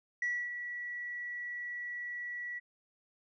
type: tone with ADSR envelope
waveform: sine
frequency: 1942 Hz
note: B6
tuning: 30 cents flat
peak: -28 dBFS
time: 0.22-2.6 s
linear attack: 3 ms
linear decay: 270 ms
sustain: -9 dB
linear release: 23 ms
effects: tanh soft clip ceiling -27 dBFS